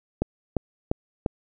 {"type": "click train", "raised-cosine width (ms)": 2, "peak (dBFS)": -9, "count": 4, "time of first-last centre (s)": [0.22, 1.262], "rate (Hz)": 2.88, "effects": []}